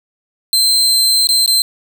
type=tone with dropouts; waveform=sawtooth; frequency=4114 Hz; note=C8; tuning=30 cents flat; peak=-7 dBFS; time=0.53-1.62 s; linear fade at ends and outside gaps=1 ms; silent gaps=1.271-1.289 / 1.461-1.477 s; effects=none